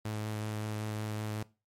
sawtooth tone with vibrato, 107.3 Hz, A2, 43 cents flat, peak -30 dBFS, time 0.05-1.43 s, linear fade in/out 5 ms, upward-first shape sine, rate 5.3 Hz, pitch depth 12 cents each way, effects noise-tail reverb RT60 0.3 s tail -20 dB re dry + MP3 64 kbps

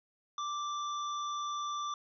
square tone, 1175 Hz, D6, 1 cent sharp, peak -35 dBFS, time 0.38-1.94 s, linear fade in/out 2 ms, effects resampled to 16000 Hz + 12-bit

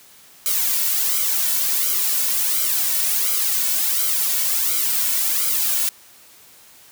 blue noise with flanger, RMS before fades -20 dBFS, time 0.46-5.89 s, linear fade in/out 0 ms, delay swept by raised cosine 1.1 to 2.5 ms, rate 1.4 Hz, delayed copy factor -0.8, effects white hiss -48 dBFS RMS until 6.91 s + high-pass 60 Hz 12 dB/octave

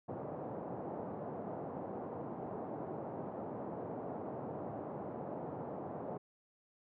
white band-pass noise, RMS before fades -43 dBFS, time 0.08-6.18 s, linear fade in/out 10 ms, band 110 to 770 Hz, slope 24 dB/octave, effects none

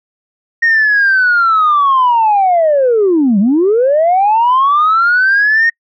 sine linear two-way sweep, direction down then up, 1864.7 to 187.6 to 1864.7 Hz, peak -6 dBFS, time 0.62-5.7 s, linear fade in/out 10 ms, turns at 3.39 s, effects noise-tail reverb RT60 0.1 s tail -26 dB re dry + tanh soft clip ceiling -4 dBFS

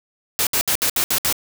white noise bursts, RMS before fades -19 dBFS, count 7, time 0.39-1.326 s, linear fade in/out 0 ms, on 78 ms, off 65 ms, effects none

